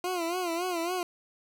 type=tone with vibrato; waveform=20% pulse; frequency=349.2 Hz; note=F4; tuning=in tune; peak=-24 dBFS; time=0.04-1.03 s; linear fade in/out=2 ms; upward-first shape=sine; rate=3.6 Hz; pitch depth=100 cents each way; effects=none